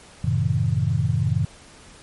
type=chord; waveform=sine; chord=F# diminished seventh; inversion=none; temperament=just; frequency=92.5 / 111 / 133.2 / 159.84 Hz; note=F#2 / A2 / C3 / Eb3; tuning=0 / +16 / +31 / +47 cents; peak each=-25 / -23 / -23 / -25 dBFS; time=0.24-1.45 s; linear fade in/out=5 ms; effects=pink hiss -47 dBFS RMS until 2.02 s + MP3 48 kbps